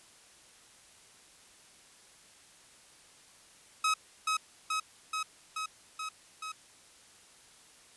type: tone with echo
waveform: sawtooth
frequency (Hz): 1276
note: D#6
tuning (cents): +43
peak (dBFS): -22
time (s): 3.84-3.94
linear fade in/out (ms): 5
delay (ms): 430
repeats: 6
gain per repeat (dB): -2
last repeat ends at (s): 6.52
effects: white hiss -58 dBFS RMS until 7.96 s + resampled to 24000 Hz